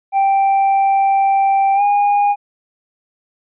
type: tone with pitch glide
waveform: triangle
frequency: 784 to 816.3 Hz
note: G5 to G#5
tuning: 0 to -30 cents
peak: -9 dBFS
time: 0.12-2.36 s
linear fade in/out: 50 ms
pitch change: +70 cents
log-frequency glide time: 1.75-1.82 s
effects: resampled to 8000 Hz